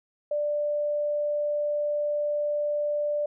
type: tone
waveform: sine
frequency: 590 Hz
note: D5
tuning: 8 cents sharp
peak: -24 dBFS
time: 0.31-3.26 s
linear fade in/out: 5 ms
effects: none